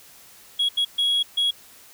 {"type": "tone bursts at uneven times", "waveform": "sine", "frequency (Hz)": 3322, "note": "G#7", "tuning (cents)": 0, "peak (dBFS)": -16, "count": 4, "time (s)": [[0.59, 0.69], [0.77, 0.85], [0.98, 1.23], [1.37, 1.51]], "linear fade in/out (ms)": 10, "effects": ["tanh soft clip ceiling -17 dBFS", "white hiss -49 dBFS RMS until 1.93 s"]}